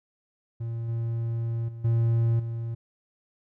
triangle tone with level steps, 115.5 Hz, A#2, 16 cents flat, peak -27 / -24 / -34 / -18 / -27 dBFS, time 0.6-2.75 s, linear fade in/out 10 ms, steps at 0.88 / 1.68 / 1.84 / 2.39 s, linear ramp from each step 10 ms, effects none

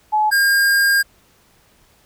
sine / square tone pair in turn, 854 / 1612.1 Hz, G#5 / G6, +48 / +48 cents, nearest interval major seventh, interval 1100 cents, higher second, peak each -13 dBFS, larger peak neither, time 0.12-0.31 / 0.31-1.03 s, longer second, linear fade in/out 20 ms, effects pink hiss -55 dBFS RMS until 2.05 s

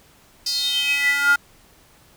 square tone with high-pass filter sweep, 283.4 Hz, C#4, 38 cents sharp, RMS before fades -20 dBFS, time 0.46-1.36 s, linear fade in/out 5 ms, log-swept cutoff 5000 to 1300 Hz, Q 8.9, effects pink hiss -53 dBFS RMS until 2.16 s

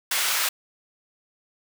pink high-pass noise, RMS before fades -24 dBFS, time 0.11-0.49 s, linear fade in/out 5 ms, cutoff 1400 Hz, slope 12 dB/octave, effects none

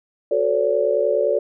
sine chord, D dominant seventh, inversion first, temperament equal with one note detuned, 370 / 440 / 523.3 / 573.3 Hz, F#4 / A4 / C5 / D5, 0 / 0 / 0 / -42 cents, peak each -25 / -21 / -25 / -19 dBFS, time 0.31-1.39 s, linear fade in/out 5 ms, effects none

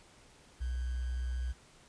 sine tone with sample-and-hold, 62.3 Hz, B1, 16 cents sharp, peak -32 dBFS, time 0.6-1.53 s, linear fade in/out 20 ms, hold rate 1575 Hz, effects pink hiss -60 dBFS RMS until 1.88 s + resampled to 22050 Hz

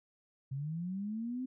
sine linear sweep, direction up, 130.1 to 261.6 Hz, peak -35 dBFS, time 0.51-1.46 s, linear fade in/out 10 ms, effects none

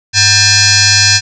sine tone with frequency modulation, 100.6 Hz, G2, 45 cents sharp, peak -5 dBFS, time 0.13-1.21 s, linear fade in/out 50 ms, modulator 840 Hz, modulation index 7.2, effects none

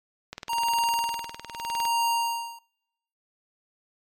click train, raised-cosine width 0.2 ms, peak -18 dBFS, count 31, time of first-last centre 0.33-1.853 s, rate 19.7 Hz
square tone with tremolo, 932.3 Hz, A#5, in tune, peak -22 dBFS, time 0.49-2.59 s, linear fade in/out 5 ms, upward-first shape sine, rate 0.81 Hz, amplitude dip 95%
effects noise-tail reverb RT60 0.9 s tail -26 dB re dry + MP3 64 kbps

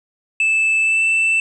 triangle tone with pitch glide, 2630 to 2657 Hz, E7 to E7, -5 to +13 cents, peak -12 dBFS, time 0.4-1.4 s, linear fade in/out 2 ms, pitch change +18 cents, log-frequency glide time 0.81-1.03 s, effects resampled to 22050 Hz + 9-bit

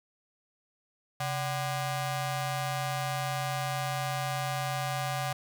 sawtooth ring-modulated tone, 444.2 Hz, A4, 16 cents sharp, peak -23 dBFS, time 1.2-5.33 s, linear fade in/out 5 ms, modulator 310 Hz, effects none

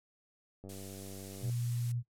click train, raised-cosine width 2 ms, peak -35 dBFS, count 84, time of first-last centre 0.64-1.497 s, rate 96.9 Hz
blue noise, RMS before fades -47 dBFS, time 0.69-1.92 s, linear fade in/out 5 ms
sine tone, 120.3 Hz, B2, 45 cents flat, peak -32 dBFS, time 1.41-2.03 s, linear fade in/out 50 ms
effects noise-tail reverb RT60 0.1 s tail -18 dB re dry + low-pass 11000 Hz 12 dB/octave

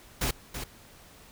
pink noise with echo, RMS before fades -28 dBFS, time 0.21-0.31 s, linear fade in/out 5 ms, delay 330 ms, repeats 1, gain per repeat -8 dB, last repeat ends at 0.64 s, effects pink hiss -53 dBFS RMS until 1.31 s

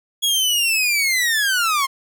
sawtooth linear sweep, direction down, 3350 to 1048 Hz, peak -13 dBFS, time 0.22-1.87 s, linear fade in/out 20 ms, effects none

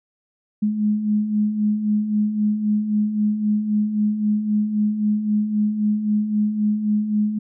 sine beating tone pair, 207.7 / 211.5 Hz, G#3 / G#3, 0 / +32 cents, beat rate 3.8 Hz, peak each -26 / -18 dBFS, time 0.62-7.39 s, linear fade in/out 10 ms, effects none

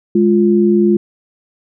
sine tone pair together, 207.6 / 349.2 Hz, G#3 / F4, 0 / 0 cents, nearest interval major sixth, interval 900 cents, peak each -11 dBFS, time 0.15-0.97 s, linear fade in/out 5 ms, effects none

